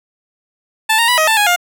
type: tone with pitch steps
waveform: 15% pulse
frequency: 879 / 928 / 982 / 630 / 885 / 829 / 707 Hz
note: A5 / A#5 / B5 / D#5 / A5 / G#5 / F5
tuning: -2 / -8 / -10 / +21 / +10 / -3 / +21 cents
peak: -4 dBFS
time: 0.89-1.562 s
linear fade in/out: 10 ms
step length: 96 ms
effects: none